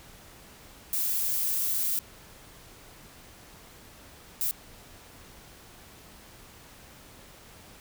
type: noise bursts at uneven times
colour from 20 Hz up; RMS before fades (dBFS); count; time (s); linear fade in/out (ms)
violet; -28; 2; 0.93-1.99 / 4.41-4.51; 0
effects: pink hiss -51 dBFS RMS until 7.8 s